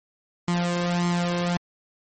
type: tone with flanger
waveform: sawtooth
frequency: 174.61 Hz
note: F3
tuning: in tune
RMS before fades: -24 dBFS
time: 0.48-1.57 s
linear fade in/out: 2 ms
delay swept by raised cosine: 0.94 to 1.9 ms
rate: 1.7 Hz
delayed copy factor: +0.7
effects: MP3 32 kbps